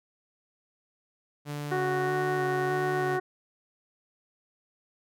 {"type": "tone with vibrato", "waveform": "sawtooth", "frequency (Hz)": 144, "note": "D3", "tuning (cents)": -34, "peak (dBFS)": -29, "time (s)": [1.45, 3.2], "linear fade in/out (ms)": 50, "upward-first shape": "square", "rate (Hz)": 1.6, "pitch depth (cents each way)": 29}
{"type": "harmonic tone", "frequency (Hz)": 370.1, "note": "F#4", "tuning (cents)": 0, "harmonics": [1, 2, 3, 4, 5], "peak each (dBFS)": [-28, -32, -37, -36, -38], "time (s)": [1.71, 3.2], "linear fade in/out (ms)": 10}
{"effects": []}